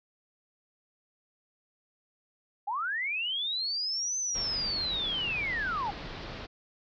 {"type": "linear two-way sweep", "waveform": "sine", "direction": "up then down", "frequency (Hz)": [768, 6200, 768], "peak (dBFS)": -29, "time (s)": [2.67, 5.91], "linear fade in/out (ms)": 10, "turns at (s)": 4.18}
{"type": "low-pass noise", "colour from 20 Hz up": "pink", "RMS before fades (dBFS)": -41, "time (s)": [4.34, 6.47], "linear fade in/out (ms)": 20, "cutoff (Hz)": 4900, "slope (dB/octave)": 48}
{"effects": []}